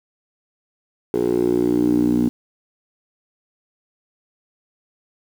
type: tone with band-pass filter sweep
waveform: 10% pulse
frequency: 60 Hz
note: B1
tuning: 49 cents flat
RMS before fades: -18 dBFS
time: 1.14-2.29 s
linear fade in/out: 0 ms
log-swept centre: 410 to 260 Hz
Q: 5.3
effects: 7-bit